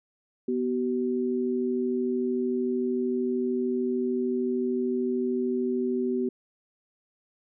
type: tone pair together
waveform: sine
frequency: 246.8 / 380.1 Hz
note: B3 / F#4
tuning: -1 / +47 cents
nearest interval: perfect fifth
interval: 748 cents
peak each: -27 dBFS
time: 0.48-6.29 s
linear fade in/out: 5 ms
effects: none